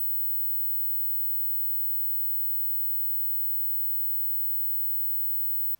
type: tone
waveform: sine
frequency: 15990 Hz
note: B9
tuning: 20 cents sharp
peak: -24 dBFS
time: 0-5.75 s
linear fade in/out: 5 ms
effects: pink hiss -67 dBFS RMS until 5.79 s